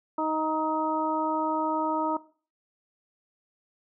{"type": "harmonic tone with a mistuned harmonic", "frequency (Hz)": 312.7, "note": "D#4", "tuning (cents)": 9, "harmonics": [1, 2, 3, 4], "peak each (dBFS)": [-30, -32, -28, -33], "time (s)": [0.18, 2.17], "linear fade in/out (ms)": 5, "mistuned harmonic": 4, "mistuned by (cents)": 17, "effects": ["noise-tail reverb RT60 0.4 s tail -18 dB re dry"]}